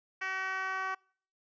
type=tone with band-pass filter sweep; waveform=10% pulse; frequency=379.5 Hz; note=F#4; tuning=44 cents sharp; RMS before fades=-35 dBFS; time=0.21-0.95 s; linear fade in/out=10 ms; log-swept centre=1900 to 1200 Hz; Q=1.8; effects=noise-tail reverb RT60 0.5 s tail -26 dB re dry + resampled to 16000 Hz